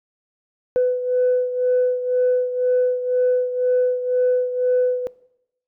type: beating tone pair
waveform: sine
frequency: 500 / 502 Hz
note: B4 / B4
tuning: +21 / +28 cents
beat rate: 2 Hz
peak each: -16 / -22 dBFS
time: 0.76-5.07 s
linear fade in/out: 0 ms
effects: noise-tail reverb RT60 0.8 s tail -21 dB re dry + tanh soft clip ceiling -11 dBFS